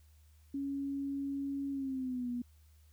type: tone with pitch glide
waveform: sine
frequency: 277.7 to 243.2 Hz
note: C#4 to B3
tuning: +3 to -26 cents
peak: -34 dBFS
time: 0.54-2.42 s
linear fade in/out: 5 ms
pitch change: -229 cents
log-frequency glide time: 1.71-2.3 s
effects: added 76 Hz sine -59 dBFS peak until 2.92 s + white hiss -72 dBFS RMS until 2.92 s